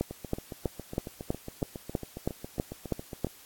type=two click trains; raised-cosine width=2 ms; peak=-24 / -14 dBFS; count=24 / 11; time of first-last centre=0.11-3.269 / 0.01-3.246 s; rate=7.28 / 3.09 Hz; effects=white hiss -53 dBFS RMS until 3.45 s + AAC 64 kbps